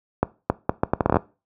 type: accelerating click train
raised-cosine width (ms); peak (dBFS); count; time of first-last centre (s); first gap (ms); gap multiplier
1; -3; 12; 0.23-1.168; 270; 0.72
effects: noise-tail reverb RT60 0.3 s tail -20 dB re dry + high-pass 60 Hz 12 dB/octave